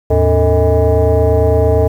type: tone with frequency modulation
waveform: sine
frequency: 261.6 Hz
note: C4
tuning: in tune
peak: -7 dBFS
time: 0.1-1.88 s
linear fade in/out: 10 ms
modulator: 184 Hz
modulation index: 2.2
effects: tanh soft clip ceiling -3 dBFS + 7-bit